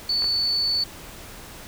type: tone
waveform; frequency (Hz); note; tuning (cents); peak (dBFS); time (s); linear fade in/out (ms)
sine; 4473; C#8; +15; -20; 0.09-0.84; 5
type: clicks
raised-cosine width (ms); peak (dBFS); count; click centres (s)
0.5; -19; 2; 0.222 / 0.243
effects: pink hiss -41 dBFS RMS until 1.67 s